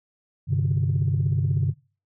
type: chord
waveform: sine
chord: G suspended fourth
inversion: none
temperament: just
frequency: 98 / 130.67 / 147 Hz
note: G2 / C3 / D3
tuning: 0 / -2 / +2 cents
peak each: -23 dBFS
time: 0.47-1.74 s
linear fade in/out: 50 ms
effects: noise-tail reverb RT60 0.4 s tail -26 dB re dry + tanh soft clip ceiling -14 dBFS